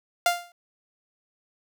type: tone with exponential decay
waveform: sawtooth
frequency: 698.5 Hz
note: F5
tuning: in tune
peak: -12 dBFS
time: 0.26-0.52 s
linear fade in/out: 2 ms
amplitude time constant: 55 ms
effects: none